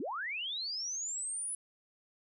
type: linear sweep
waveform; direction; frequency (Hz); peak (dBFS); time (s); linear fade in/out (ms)
sine; up; 214.8 to 10110; -35; 0-1.55; 2
effects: none